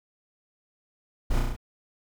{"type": "noise with echo", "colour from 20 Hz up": "brown", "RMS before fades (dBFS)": -23, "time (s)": [1.3, 1.4], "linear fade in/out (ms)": 10, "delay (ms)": 33, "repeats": 5, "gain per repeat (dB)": -2, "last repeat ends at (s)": 1.565, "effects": []}